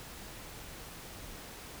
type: silence
effects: pink hiss -47 dBFS RMS until 1.8 s